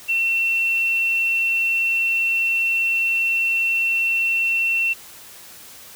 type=tone; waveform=sine; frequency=2705 Hz; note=E7; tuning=44 cents sharp; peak=-17 dBFS; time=0.08-4.94 s; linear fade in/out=20 ms; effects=white hiss -42 dBFS RMS until 5.95 s